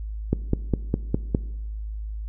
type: click train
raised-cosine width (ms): 3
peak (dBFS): -7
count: 6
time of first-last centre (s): 0.33-1.348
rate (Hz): 4.91
effects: noise-tail reverb RT60 1.0 s tail -19 dB re dry + added 53 Hz sine -29 dBFS peak until 2.28 s